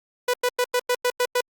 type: tone bursts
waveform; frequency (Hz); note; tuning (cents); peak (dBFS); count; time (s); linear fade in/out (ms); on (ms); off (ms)
sawtooth; 493.9; B4; 0; -15; 8; 0.28-1.408; 5; 57; 96
effects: Opus 48 kbps